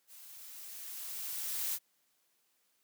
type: noise with level ramp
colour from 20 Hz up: blue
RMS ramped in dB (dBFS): -54 to -34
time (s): 0.07-1.79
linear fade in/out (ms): 50
effects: white hiss -75 dBFS RMS until 2.83 s + high-pass 150 Hz 12 dB/octave